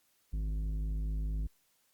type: tone with tanh clipping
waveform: sine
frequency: 52.2 Hz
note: G#1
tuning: 10 cents sharp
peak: -33 dBFS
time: 0.33-1.47 s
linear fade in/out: 5 ms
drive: 10 dB
effects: white hiss -72 dBFS RMS until 1.93 s + Opus 48 kbps